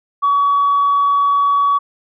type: tone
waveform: sine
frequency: 1132 Hz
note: C#6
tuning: 36 cents sharp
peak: -10 dBFS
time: 0.22-1.79 s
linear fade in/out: 20 ms
effects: tanh soft clip ceiling -7 dBFS